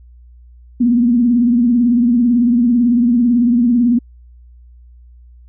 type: tone with vibrato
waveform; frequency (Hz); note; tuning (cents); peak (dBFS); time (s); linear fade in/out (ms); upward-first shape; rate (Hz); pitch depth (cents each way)
sine; 239.9; A#3; +50; -9; 0.8-3.99; 10; triangle; 18; 100
effects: added 60 Hz sine -39 dBFS peak until 5.48 s